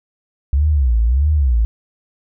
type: tone with vibrato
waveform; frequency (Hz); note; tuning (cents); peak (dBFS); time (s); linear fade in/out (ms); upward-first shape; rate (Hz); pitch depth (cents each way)
sine; 65.41; C2; 0; -11; 0.53-1.65; 0; sine; 1.6; 280
effects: none